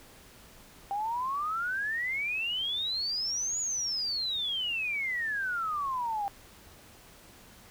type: exponential two-way sweep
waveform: sine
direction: up then down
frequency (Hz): 786 to 6930 to 786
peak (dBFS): -29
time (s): 0.91-6.28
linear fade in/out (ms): 0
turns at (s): 3.59
effects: pink hiss -54 dBFS RMS until 7.7 s